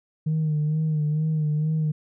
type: tone with vibrato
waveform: sine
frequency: 153.9 Hz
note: D#3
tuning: 19 cents flat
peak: -19 dBFS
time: 0.26-1.92 s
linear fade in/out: 10 ms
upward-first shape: sine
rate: 2.2 Hz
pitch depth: 45 cents each way
effects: tanh soft clip ceiling -18 dBFS